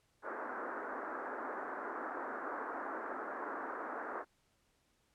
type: band-pass noise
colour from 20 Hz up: white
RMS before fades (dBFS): -42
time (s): 0.22-4.25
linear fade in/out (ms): 50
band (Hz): 250 to 1600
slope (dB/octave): 48
effects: pink hiss -75 dBFS RMS until 5.14 s + low-pass 11000 Hz 12 dB/octave